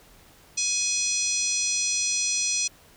harmonic tone with a mistuned harmonic, 840 Hz, G#5, 19 cents sharp, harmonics 3 / 4 / 5 / 6 / 7 / 8 / 9 / 10, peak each -32 / -37 / -32 / -35 / -25 / -36 / -36 / -37 dBFS, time 0.57-2.68 s, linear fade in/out 10 ms, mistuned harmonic 10, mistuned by +21 cents, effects pink hiss -54 dBFS RMS until 2.96 s

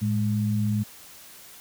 sine tone pair together, 110.14 / 207.7 Hz, A2 / G#3, +2 / 0 cents, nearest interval major seventh, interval 1098 cents, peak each -24 / -25 dBFS, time 0.01-0.84 s, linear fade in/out 20 ms, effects white hiss -47 dBFS RMS until 1.6 s

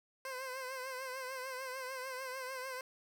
15% pulse tone with vibrato, 519 Hz, C5, 14 cents flat, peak -34 dBFS, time 0.25-2.81 s, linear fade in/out 2 ms, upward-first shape triangle, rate 6.7 Hz, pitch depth 66 cents each way, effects none

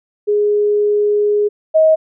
sine tone pair in turn, 415.3 / 632.6 Hz, G#4 / D#5, 0 / +29 cents, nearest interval perfect fifth, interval 729 cents, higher second, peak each -11 / -7 dBFS, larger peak second, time 0.27-1.49 / 1.74-1.96 s, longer first, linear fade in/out 20 ms, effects none

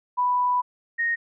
sine tone pair in turn, 989 / 1860.5 Hz, B5 / A#6, +2 / -4 cents, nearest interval major seventh, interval 1094 cents, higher second, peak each -19 / -21 dBFS, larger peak first, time 0.17-0.62 / 0.98-1.16 s, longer first, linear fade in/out 20 ms, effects none

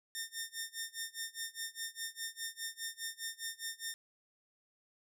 10% pulse tone with tremolo, 1818 Hz, A#6, 44 cents flat, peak -28 dBFS, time 0.15-3.94 s, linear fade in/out 0 ms, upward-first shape sine, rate 4.9 Hz, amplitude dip 95%, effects none

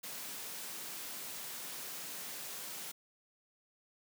white high-pass noise, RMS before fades -44 dBFS, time 0.03-2.92 s, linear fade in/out 10 ms, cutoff 130 Hz, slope 24 dB/octave, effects none

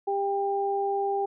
sine tone pair together, 397.4 / 794.8 Hz, G4 / G5, +24 / +24 cents, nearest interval octave, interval 1200 cents, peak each -27 / -27 dBFS, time 0.07-1.26 s, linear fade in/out 10 ms, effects none

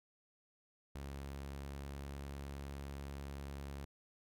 sawtooth tone with pitch glide, 69.3 to 69.82 Hz, C#2 to C#2, 0 to +13 cents, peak -40 dBFS, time 0.95-3.85 s, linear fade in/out 5 ms, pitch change +13 cents, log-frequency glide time 1.09-2.27 s, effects none

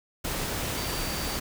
sine tone in noise, 4630 Hz, D8, 25 cents flat, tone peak -39 dBFS, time 0.77-1.38 s, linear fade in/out 10 ms, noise pink, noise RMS -31 dBFS, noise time 0.24-1.4 s, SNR -11 dB, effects none

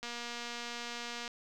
click train, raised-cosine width 0.2 ms, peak -24 dBFS, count 298, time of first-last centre 0.03-1.278 s, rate 238 Hz, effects none

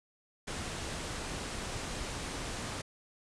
pink low-pass noise, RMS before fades -39 dBFS, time 0.47-2.82 s, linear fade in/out 10 ms, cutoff 9700 Hz, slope 48 dB/octave, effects none

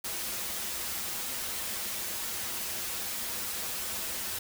white noise with comb filter, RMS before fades -35 dBFS, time 0.04-4.39 s, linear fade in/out 5 ms, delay 6.9 ms, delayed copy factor -0.65, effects none

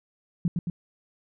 sine tone with echo, 172.4 Hz, F3, 22 cents flat, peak -20 dBFS, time 0.45-0.48 s, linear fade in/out 2 ms, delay 110 ms, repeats 2, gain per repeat -3 dB, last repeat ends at 0.7 s, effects none

